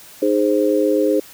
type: chord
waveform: sine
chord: Ab major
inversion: second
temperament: equal with one note detuned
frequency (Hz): 307.6 / 415.3 / 523.3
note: Eb4 / Ab4 / C5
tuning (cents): -20 / 0 / 0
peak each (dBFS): -18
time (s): 0.22-1.2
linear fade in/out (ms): 5
effects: white hiss -42 dBFS RMS until 1.33 s